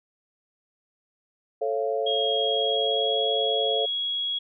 sine chord, A augmented, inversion none, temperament just, 440 / 550 / 687.5 Hz, A4 / C#5 / E#5, 0 / -14 / -27 cents, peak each -27 / -28 / -29 dBFS, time 1.61-3.86 s, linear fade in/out 10 ms
sine tone with pitch glide, 3273 to 3323 Hz, G#7 to G#7, -26 to 0 cents, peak -25 dBFS, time 2.06-4.39 s, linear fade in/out 10 ms, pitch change +26 cents, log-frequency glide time 2.36-3.23 s
effects none

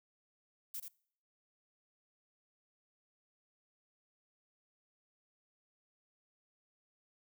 violet noise with echo, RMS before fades -42 dBFS, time 0.74-0.8 s, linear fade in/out 5 ms, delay 83 ms, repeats 1, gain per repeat -5 dB, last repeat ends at 0.883 s, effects noise-tail reverb RT60 0.6 s tail -24 dB re dry

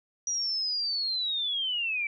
sine linear sweep, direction down, 5810 to 2294 Hz, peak -27 dBFS, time 0.27-2.07 s, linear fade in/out 2 ms, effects none

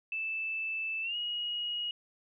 sine tone with pitch glide, 2637 to 2892 Hz, E7 to F#7, 0 to -40 cents, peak -32 dBFS, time 0.12-1.91 s, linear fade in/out 2 ms, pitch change +160 cents, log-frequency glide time 1.02-1.16 s, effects none

